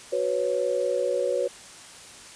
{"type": "chord", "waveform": "sine", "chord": "F# suspended fourth", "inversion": "none", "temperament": "equal", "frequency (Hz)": [370, 493.9, 554.4], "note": ["F#4", "B4", "C#5"], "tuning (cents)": [0, 0, 0], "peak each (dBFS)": [-30, -26, -26], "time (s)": [0.12, 1.48], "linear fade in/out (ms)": 10, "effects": ["white hiss -45 dBFS RMS until 2.35 s", "resampled to 22050 Hz"]}